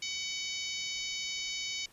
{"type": "harmonic tone", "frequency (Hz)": 752, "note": "F#5", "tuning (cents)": 28, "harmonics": [3, 4, 5, 6, 7, 8, 9], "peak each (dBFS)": [-40, -41, -42, -43, -43, -44, -45], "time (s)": [0.02, 1.86], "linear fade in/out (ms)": 5, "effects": ["pink hiss -60 dBFS RMS until 1.92 s", "resampled to 32000 Hz"]}